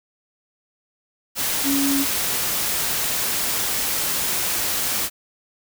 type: tone in noise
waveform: sine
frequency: 277.2 Hz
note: C#4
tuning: in tune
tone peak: -19 dBFS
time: 1.63-2.06 s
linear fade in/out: 50 ms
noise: white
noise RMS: -23 dBFS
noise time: 1.35-5.1 s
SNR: +1 dB
effects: none